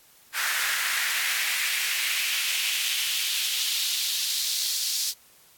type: noise with high-pass filter sweep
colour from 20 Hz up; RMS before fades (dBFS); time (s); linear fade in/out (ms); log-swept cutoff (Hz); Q
pink; -27; 0.33-5.14; 50; 1600 to 4800; 2.4
effects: white hiss -56 dBFS RMS until 5.57 s + AAC 64 kbps